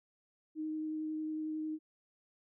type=tone with vibrato; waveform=sine; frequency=311.1 Hz; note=D#4; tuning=in tune; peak=-35 dBFS; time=0.55-1.79 s; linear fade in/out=50 ms; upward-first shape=sine; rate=11 Hz; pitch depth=9 cents each way; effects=none